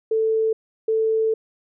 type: tone bursts at uneven times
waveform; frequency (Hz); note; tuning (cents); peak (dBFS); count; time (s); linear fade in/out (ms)
sine; 442.6; A4; +10; -17; 2; 0.11-0.53 / 0.88-1.34; 5
effects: none